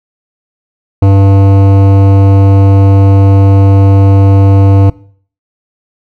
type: tone with hard clipping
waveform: sine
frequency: 98 Hz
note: G2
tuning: in tune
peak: -4 dBFS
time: 1.02-4.9 s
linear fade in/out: 5 ms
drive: 15 dB
effects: noise-tail reverb RT60 0.5 s tail -20 dB re dry